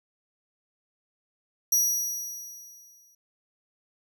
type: tone with exponential decay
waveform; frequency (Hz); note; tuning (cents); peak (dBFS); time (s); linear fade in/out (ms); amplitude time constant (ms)
sawtooth; 5790; F#8; -38; -16; 1.72-3.15; 5; 310
effects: none